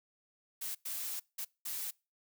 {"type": "noise bursts at uneven times", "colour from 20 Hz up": "blue", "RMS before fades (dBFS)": -39, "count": 4, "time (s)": [[0.61, 0.75], [0.85, 1.2], [1.38, 1.45], [1.65, 1.91]], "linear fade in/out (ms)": 10, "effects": ["noise-tail reverb RT60 0.3 s tail -25 dB re dry"]}